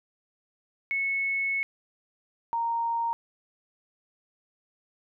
sine tone pair in turn, 2200 / 928.2 Hz, C#7 / A#5, -14 / -8 cents, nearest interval octave + minor third, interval 1494 cents, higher first, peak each -25 dBFS, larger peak neither, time 0.91-1.63 / 2.53-3.13 s, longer first, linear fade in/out 0 ms, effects none

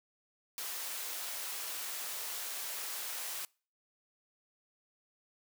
white high-pass noise, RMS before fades -40 dBFS, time 0.58-3.45 s, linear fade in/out 0 ms, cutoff 520 Hz, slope 12 dB/octave, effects noise-tail reverb RT60 0.4 s tail -26 dB re dry

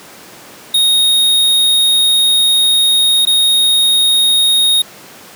square tone with dropouts, 3729 Hz, A#7, in tune, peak -9 dBFS, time 0.74-4.82 s, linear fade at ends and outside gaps 5 ms, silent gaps 3.253-3.27 s, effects pink hiss -36 dBFS RMS until 5.35 s + high-pass 200 Hz 12 dB/octave

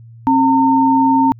sine tone pair together, 267.6 / 910.6 Hz, C4 / A#5, +39 / -41 cents, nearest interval octave + major sixth, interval 2120 cents, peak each -12 dBFS, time 0.27-1.32 s, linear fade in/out 0 ms, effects added 115 Hz sine -36 dBFS peak until 1.39 s

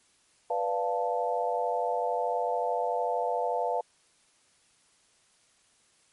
sine chord, B half-diminished seventh, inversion none, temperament equal, 493.9 / 587.3 / 698.5 / 880 Hz, B4 / D5 / F5 / A5, 0 / 0 / 0 / 0 cents, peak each -31 / -34 / -30 / -32 dBFS, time 0.5-3.81 s, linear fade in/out 5 ms, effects white hiss -65 dBFS RMS until 6.12 s + MP3 48 kbps

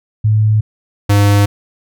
sine / square tone pair in turn, 107.7 / 101.66 Hz, A2 / G#2, -37 / -37 cents, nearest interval minor second, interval 100 cents, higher first, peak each -8 dBFS, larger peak neither, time 0.24-0.61 / 1.09-1.46 s, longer neither, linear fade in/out 10 ms, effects none

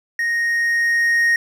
triangle tone with level ramp, 1864.7 Hz, A#6, in tune, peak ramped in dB -16 to -11 dBFS, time 0.19-1.36 s, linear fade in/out 2 ms, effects none

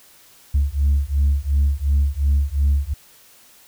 sine beating tone pair, 69.3 / 72.1 Hz, C#2 / D2, 0 / -31 cents, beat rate 2.8 Hz, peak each -17 dBFS, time 0.54-2.94 s, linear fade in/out 10 ms, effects tanh soft clip ceiling -11 dBFS + white hiss -50 dBFS RMS until 3.67 s

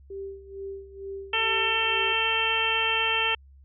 sine tone with tremolo, 392 Hz, G4, in tune, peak -32 dBFS, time 0.1-2.13 s, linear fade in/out 5 ms, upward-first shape sine, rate 2.2 Hz, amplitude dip 80%
harmonic tone, 448 Hz, A4, 31 cents sharp, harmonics 1 / 2 / 3 / 4 / 5 / 6 / 7, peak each -34 / -31 / -32 / -32 / -34 / -26 / -28 dBFS, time 1.33-3.35 s, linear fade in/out 5 ms
effects added 68 Hz sine -49 dBFS peak until 3.64 s

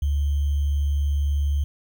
sine tone with sample-and-hold, 71.8 Hz, D2, 39 cents flat, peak -19 dBFS, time 0.02-1.64 s, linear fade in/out 5 ms, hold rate 3150 Hz, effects none

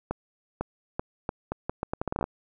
accelerating click train, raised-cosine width 1 ms, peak -14 dBFS, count 16, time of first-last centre 0.11-2.241 s, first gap 500 ms, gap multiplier 0.77, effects none

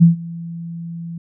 sine tone with ADSR envelope, 168.2 Hz, E3, 35 cents sharp, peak -3 dBFS, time 0-1.18 s, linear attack 25 ms, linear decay 130 ms, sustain -23 dB, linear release 4 ms, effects none

